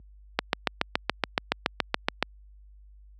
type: click train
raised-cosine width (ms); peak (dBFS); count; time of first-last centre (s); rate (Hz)
0.3; -5; 14; 0.39-2.226; 7.08
effects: added 50 Hz sine -30 dBFS peak until 3.19 s + high-pass 150 Hz 12 dB/octave